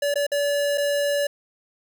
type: tone with dropouts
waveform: square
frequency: 574 Hz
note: D5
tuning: 40 cents flat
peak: -21 dBFS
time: 0.02-1.27 s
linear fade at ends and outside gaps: 5 ms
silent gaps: 0.141-0.156 / 0.267-0.317 / 0.776-0.779 s
effects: none